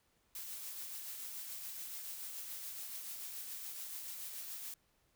blue noise with tremolo, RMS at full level -44 dBFS, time 0.35-4.74 s, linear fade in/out 2 ms, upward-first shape triangle, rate 7 Hz, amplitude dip 35%, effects pink hiss -75 dBFS RMS until 5.15 s

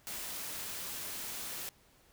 white noise, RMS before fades -41 dBFS, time 0.07-1.69 s, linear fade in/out 0 ms, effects pink hiss -65 dBFS RMS until 2.12 s

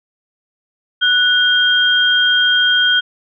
sine tone pair together, 1480 / 3207 Hz, F#6 / G7, 0 / +39 cents, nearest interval octave + minor second, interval 1339 cents, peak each -13 dBFS, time 1.01-3.01 s, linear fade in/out 20 ms, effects none

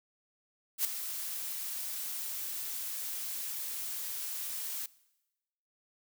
blue noise with ADSR envelope, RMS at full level -27 dBFS, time 0.78-4.86 s, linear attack 68 ms, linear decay 3 ms, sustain -11 dB, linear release 3 ms, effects noise-tail reverb RT60 1.0 s tail -21 dB re dry

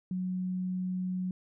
sine tone, 183.8 Hz, F#3, 11 cents flat, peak -30 dBFS, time 0.11-1.31 s, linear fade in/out 2 ms, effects none

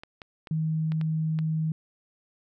clicks, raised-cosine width 0.3 ms, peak -25 dBFS, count 6, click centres 0.035 / 0.218 / 0.472 / 0.92 / 1.013 / 1.389 s
sine tone, 158.2 Hz, D#3, 29 cents sharp, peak -24 dBFS, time 0.51-1.72 s, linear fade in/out 2 ms
effects none

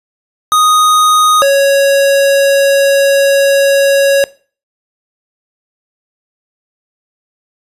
square tone pair in turn, 1244.5 / 554.4 Hz, D#6 / C#5, 0 / 0 cents, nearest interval octave + major second, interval 1400 cents, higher first, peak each -7 dBFS, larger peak neither, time 0.52-1.42 / 1.42-4.24 s, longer second, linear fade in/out 0 ms, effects noise-tail reverb RT60 0.4 s tail -21 dB re dry + resampled to 32000 Hz

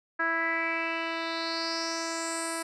10% pulse tone with low-pass filter sweep, 329.6 Hz, E4, in tune, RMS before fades -31 dBFS, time 0.19-2.63 s, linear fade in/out 10 ms, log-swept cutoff 1600 to 10000 Hz, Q 5.3, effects none

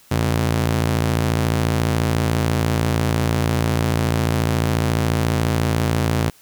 sawtooth ring-modulated tone, 114.5 Hz, A#2, 31 cents flat, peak -10 dBFS, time 0.11-6.3 s, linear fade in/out 5 ms, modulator 27.1 Hz, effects white hiss -51 dBFS RMS until 6.41 s

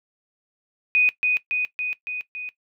sine tone with echo, 2489 Hz, D#7, in tune, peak -15 dBFS, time 0.95-1.09 s, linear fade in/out 0 ms, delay 280 ms, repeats 5, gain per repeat -3 dB, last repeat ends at 2.49 s, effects noise-tail reverb RT60 0.1 s tail -17 dB re dry

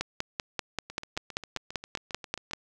two click trains, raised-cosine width 0.2 ms, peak -12 / -23 dBFS, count 14 / 13, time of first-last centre 0.01-2.534 / 0.9-2.511 s, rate 5.15 / 7.45 Hz, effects none

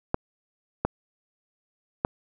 clicks, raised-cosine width 1 ms, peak -8 dBFS, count 3, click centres 0.144 / 0.85 / 2.049 s, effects none

